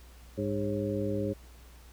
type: harmonic tone with a mistuned harmonic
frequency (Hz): 102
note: G#2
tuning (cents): -31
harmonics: 1 / 2 / 3 / 4 / 5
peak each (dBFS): -35 / -35 / -35 / -35 / -35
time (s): 0.37-1.34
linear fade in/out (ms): 20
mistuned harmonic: 5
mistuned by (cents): +100
effects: added 60 Hz sine -50 dBFS peak until 1.92 s + pink hiss -58 dBFS RMS until 1.92 s